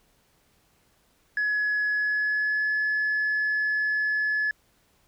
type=tone with pitch glide; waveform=sine; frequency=1692 to 1712.6 Hz; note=G#6 to A6; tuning=+32 to -47 cents; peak=-21 dBFS; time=1.37-4.51 s; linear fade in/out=2 ms; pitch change=+21 cents; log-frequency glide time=1.92-2.72 s; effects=tanh soft clip ceiling -20 dBFS + pink hiss -65 dBFS RMS until 5.07 s